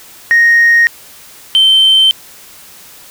sine tone pair in turn, 1864.7 / 3104 Hz, A#6 / G7, 0 / -18 cents, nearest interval major sixth, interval 882 cents, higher second, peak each -3 dBFS, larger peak neither, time 0.31-0.87 / 1.55-2.11 s, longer neither, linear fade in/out 0 ms, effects tanh soft clip ceiling -2 dBFS + white hiss -37 dBFS RMS until 3.1 s

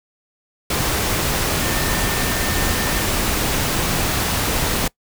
sine tone in noise, 1800 Hz, A6, 39 cents sharp, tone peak -30 dBFS, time 1.62-3.04 s, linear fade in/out 5 ms, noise pink, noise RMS -20 dBFS, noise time 0.7-4.88 s, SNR -13 dB, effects noise-tail reverb RT60 0.1 s tail -23 dB re dry

